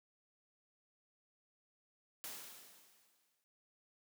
white noise with exponential decay, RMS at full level -45 dBFS, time 2.24-3.44 s, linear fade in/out 0 ms, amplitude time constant 260 ms, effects high-pass 150 Hz 12 dB/octave

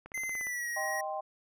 click train, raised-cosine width 0.5 ms, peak -31 dBFS, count 8, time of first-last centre 0.06-0.469 s, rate 17.1 Hz
square tone with pitch glide, 2066 to 1894.5 Hz, C7 to A#6, -22 to +27 cents, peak -34 dBFS, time 0.14-1.01 s, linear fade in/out 5 ms, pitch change -151 cents, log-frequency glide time 0.29-0.69 s
sine chord, C minor, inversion first, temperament equal, 622.3 / 784 / 1046.5 Hz, Eb5 / G5 / C6, 0 / 0 / 0 cents, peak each -37 / -36 / -41 dBFS, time 0.76-1.21 s, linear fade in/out 10 ms
effects none

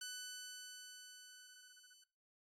10% pulse tone with level ramp, 1500 Hz, F#6, 23 cents sharp, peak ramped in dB -36 to -55 dBFS, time 0.01-2.04 s, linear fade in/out 5 ms, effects noise-tail reverb RT60 0.6 s tail -25 dB re dry + AAC 48 kbps

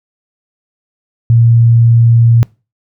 sine tone, 116.54 Hz, A#2, in tune, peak -4 dBFS, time 1.3-2.43 s, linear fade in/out 0 ms, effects noise-tail reverb RT60 0.3 s tail -24 dB re dry

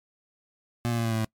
25% pulse tone with pitch steps, 119 / 117.23 / 115.48 / 113.76 / 112.06 / 110.39 Hz, A#2 / A#2 / A#2 / A#2 / A2 / A2, +36 / +10 / -16 / -42 / +32 / +6 cents, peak -21 dBFS, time 0.85-1.246 s, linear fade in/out 0 ms, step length 66 ms, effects noise-tail reverb RT60 0.1 s tail -24 dB re dry + MP3 96 kbps

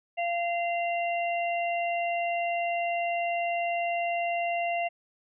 harmonic tone, 690 Hz, F5, 21 cents flat, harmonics 1 / 3 / 4, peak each -27 / -36 / -35 dBFS, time 0.17-4.89 s, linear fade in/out 20 ms, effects none

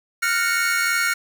45% pulse chord, Gb major seventh, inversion third, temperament equal with one note detuned, 1396.9 / 1480 / 1843.2 / 2217 Hz, F6 / Gb6 / Bb6 / Db7, 0 / 0 / -20 / 0 cents, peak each -22 / -27 / -27 / -24 dBFS, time 0.22-1.14 s, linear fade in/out 10 ms, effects 9-bit

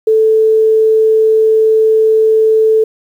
sine tone, 439.4 Hz, A4, 2 cents flat, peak -6 dBFS, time 0.07-2.84 s, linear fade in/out 5 ms, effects 7-bit

